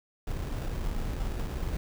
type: noise with sample-and-hold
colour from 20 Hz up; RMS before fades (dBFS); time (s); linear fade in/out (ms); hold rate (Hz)
brown; -32; 0.27-1.77; 5; 2100
effects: none